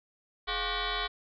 sine tone with frequency modulation, 1174.7 Hz, D6, in tune, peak -29 dBFS, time 0.47-1.08 s, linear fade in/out 20 ms, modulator 377 Hz, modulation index 7.5, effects none

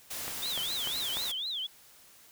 white noise, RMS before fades -38 dBFS, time 0.1-1.32 s, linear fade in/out 10 ms
click train, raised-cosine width 0.5 ms, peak -23 dBFS, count 4, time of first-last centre 0.28-1.17 s, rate 3.37 Hz
sine tone with vibrato, 3520 Hz, A7, in tune, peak -32 dBFS, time 0.42-1.67 s, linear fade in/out 10 ms, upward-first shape triangle, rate 4 Hz, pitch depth 290 cents each way
effects white hiss -57 dBFS RMS until 2.31 s

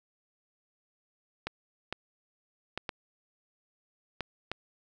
clicks, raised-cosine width 0.3 ms, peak -17 dBFS, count 6, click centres 1.47 / 1.926 / 2.776 / 2.892 / 4.207 / 4.516 s, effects none

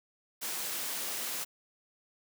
white noise, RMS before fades -36 dBFS, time 0.41-1.45 s, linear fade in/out 20 ms, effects high-pass 200 Hz 12 dB/octave

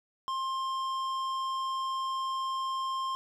sine tone with tanh clipping, 1058 Hz, C6, 19 cents sharp, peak -32 dBFS, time 0.28-3.15 s, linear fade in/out 0 ms, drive 12 dB, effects none

